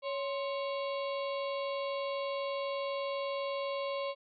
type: harmonic tone with a mistuned harmonic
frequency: 556 Hz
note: C#5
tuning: 5 cents sharp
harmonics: 1 / 2 / 4 / 5 / 6 / 7 / 8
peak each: -34 / -40 / -46 / -48 / -50 / -51 / -52 dBFS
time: 0.02-4.15 s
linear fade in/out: 50 ms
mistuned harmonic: 2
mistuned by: -96 cents
effects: none